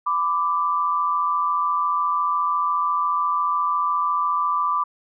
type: tone pair together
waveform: sine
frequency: 1000 / 1174.2 Hz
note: B5 / D6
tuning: +21 / -1 cents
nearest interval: minor third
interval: 278 cents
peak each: -24 / -20 dBFS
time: 0.06-4.84 s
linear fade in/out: 10 ms
effects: none